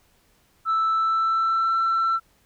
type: tone with pitch glide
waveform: sine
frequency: 1318.5 to 1341.5 Hz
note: E6 to E6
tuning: 0 to +30 cents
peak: -17 dBFS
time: 0.65-2.2 s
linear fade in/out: 50 ms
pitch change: +30 cents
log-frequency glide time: 0.92-1.74 s
effects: tanh soft clip ceiling -17 dBFS + pink hiss -62 dBFS RMS until 2.45 s